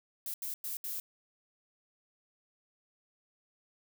violet noise bursts at uneven times, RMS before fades -38 dBFS, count 4, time 0.26-0.34 / 0.42-0.54 / 0.64-0.77 / 0.84-1 s, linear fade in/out 2 ms, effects none

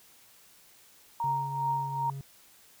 sine tone with tremolo, 932.3 Hz, A#5, in tune, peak -25 dBFS, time 1.2-2.1 s, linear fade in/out 2 ms, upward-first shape triangle, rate 2.5 Hz, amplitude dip 70%
triangle tone with pitch glide, 138.59 to 137.24 Hz, C#3 to C#3, 0 to -17 cents, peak -34 dBFS, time 1.24-2.21 s, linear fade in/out 0 ms, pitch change -17 cents, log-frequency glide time 1.8-2.08 s
effects white hiss -58 dBFS RMS until 2.8 s

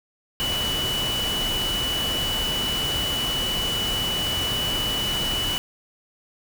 sine tone in noise, 2960 Hz, F#7, in tune, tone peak -24 dBFS, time 0.4-5.58 s, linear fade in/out 0 ms, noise pink, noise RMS -29 dBFS, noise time 0.4-5.58 s, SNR +2 dB, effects none

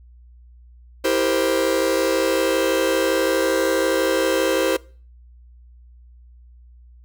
45% pulse chord, C dominant seventh, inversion first, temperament just, 327 / 392.4 / 470.9 / 523.3 Hz, E4 / G4 / Bb4 / C5, -14 / +2 / +18 / 0 cents, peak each -24 / -24 / -25 / -21 dBFS, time 1.04-4.77 s, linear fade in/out 10 ms, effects noise-tail reverb RT60 0.4 s tail -22 dB re dry + added 60 Hz sine -44 dBFS peak until 7.04 s

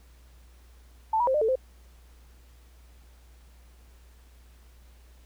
sine tone with pitch steps, 882 / 964 / 526 / 602 / 442.7 / 519 Hz, A5 / B5 / C5 / D5 / A4 / C5, +4 / -42 / +9 / +43 / +11 / -14 cents, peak -21 dBFS, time 1.13-1.556 s, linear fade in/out 5 ms, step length 71 ms, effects added 60 Hz sine -51 dBFS peak until 5.25 s + pink hiss -62 dBFS RMS until 5.25 s

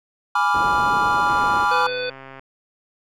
triangle chord, G# diminished seventh, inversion none, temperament equal, 830.6 / 987.8 / 1174.7 / 1396.9 Hz, G#5 / B5 / D6 / F6, 0 / 0 / 0 / 0 cents, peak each -20 dBFS, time 0.35-1.87 s, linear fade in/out 5 ms
white low-pass noise, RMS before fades -32 dBFS, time 0.54-1.65 s, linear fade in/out 10 ms, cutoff 540 Hz, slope 12 dB/octave
click train, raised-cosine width 0.5 ms, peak -24 dBFS, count 149, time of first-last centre 1.29-2.394 s, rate 134 Hz
harmonic tone, 499.7 Hz, B4, 20 cents sharp, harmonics 1 / 3 / 5 / 7 / 9, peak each -25 / -30 / -32 / -33 / -35 dBFS, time 1.71-2.1 s, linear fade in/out 5 ms
effects none

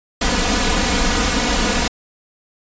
pink noise with comb filter, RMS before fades -17 dBFS, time 0.21-1.88 s, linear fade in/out 5 ms, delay 4.1 ms, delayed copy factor +0.9, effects resampled to 16000 Hz

